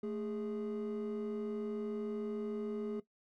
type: tone pair together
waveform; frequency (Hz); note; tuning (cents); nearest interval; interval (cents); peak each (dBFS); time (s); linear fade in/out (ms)
triangle; 220.1 / 413.5; A3 / G#4; +1 / -8; major seventh; 1091; -36 / -36; 0.03-3; 5
effects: noise-tail reverb RT60 0.1 s tail -17 dB re dry + tanh soft clip ceiling -30 dBFS